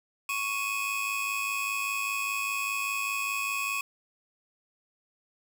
45% pulse tone cluster, 1109 / 2487 / 2592 Hz, C#6 / D#7 / E7, 0 / -1 / -30 cents, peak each -34 / -32 / -34 dBFS, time 0.29-3.81 s, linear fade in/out 2 ms, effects none

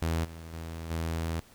sawtooth tone with level steps, 82 Hz, E2, 9 cents flat, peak -23 / -38 / -33 / -26 dBFS, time 0.02-1.4 s, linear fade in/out 0 ms, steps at 0.24 / 0.53 / 0.9 s, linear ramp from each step 10 ms, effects pink hiss -57 dBFS RMS until 1.54 s

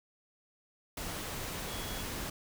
sine tone in noise, 3349 Hz, G#7, 14 cents sharp, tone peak -47 dBFS, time 1.68-2.02 s, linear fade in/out 5 ms, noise pink, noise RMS -39 dBFS, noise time 0.97-2.3 s, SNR -11 dB, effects none

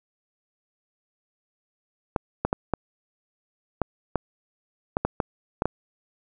clicks, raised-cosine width 1 ms, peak -8 dBFS, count 11, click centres 2.162 / 2.45 / 2.529 / 2.737 / 3.817 / 4.157 / 4.969 / 5.05 / 5.202 / 5.621 / 5.656 s, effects none

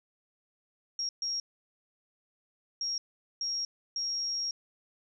sine tone bursts at uneven times, 5588 Hz, F8, in tune, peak -30 dBFS, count 5, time 0.99-1.09 / 1.22-1.4 / 2.81-2.98 / 3.41-3.65 / 3.96-4.51 s, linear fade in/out 2 ms, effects none

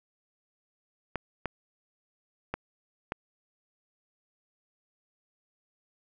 clicks, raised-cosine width 0.5 ms, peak -16 dBFS, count 4, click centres 1.157 / 1.457 / 2.54 / 3.121 s, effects none

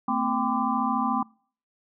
sine tone cluster, 223.6 / 257.4 / 790 / 1014 / 1175 Hz, A3 / C4 / G5 / B5 / D6, +28 / -28 / +13 / +45 / +1 cents, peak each -29 dBFS, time 0.08-1.23 s, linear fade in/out 5 ms, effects noise-tail reverb RT60 0.5 s tail -26 dB re dry

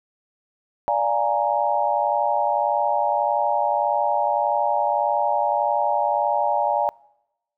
sine chord, Bb dominant seventh, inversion first, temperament equal, 587.3 / 698.5 / 830.6 / 932.3 Hz, D5 / F5 / Ab5 / Bb5, 0 / 0 / 0 / 0 cents, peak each -24 / -25 / -22 / -24 dBFS, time 0.88-6.89 s, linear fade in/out 0 ms, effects noise-tail reverb RT60 0.9 s tail -25 dB re dry

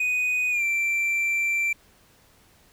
triangle tone with pitch glide, 2489 to 2349 Hz, D#7 to D7, 0 to 0 cents, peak -20 dBFS, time 0-1.73 s, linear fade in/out 5 ms, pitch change -100 cents, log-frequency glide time 0.5-0.63 s, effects pink hiss -58 dBFS RMS until 2.72 s

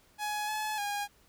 sawtooth tone with pitch steps, 840 / 856 / 817 Hz, G#5 / A5 / G#5, +19 / -48 / -29 cents, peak -28 dBFS, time 0.18-1.08 s, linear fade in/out 50 ms, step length 300 ms, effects pink hiss -64 dBFS RMS until 1.28 s

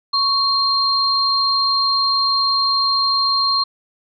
sine tone pair together, 1108.7 / 4191 Hz, C#6 / C8, 0 / +2 cents, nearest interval octave + major seventh, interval 2302 cents, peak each -19 / -16 dBFS, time 0.13-3.64 s, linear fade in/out 10 ms, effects none

